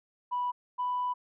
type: tone pair in turn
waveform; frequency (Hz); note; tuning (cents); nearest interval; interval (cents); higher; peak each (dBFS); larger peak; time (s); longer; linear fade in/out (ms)
sine; 984 / 990.8; B5 / B5; -7 / +5; unison; 12; second; -27; neither; 0.31-0.52 / 0.78-1.14; second; 20
effects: tanh soft clip ceiling -24 dBFS